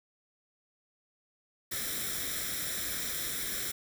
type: noise with comb filter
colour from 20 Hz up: white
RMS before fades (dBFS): -35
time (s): 1.71-3.72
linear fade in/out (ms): 10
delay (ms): 0.54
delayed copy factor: +0.7
effects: none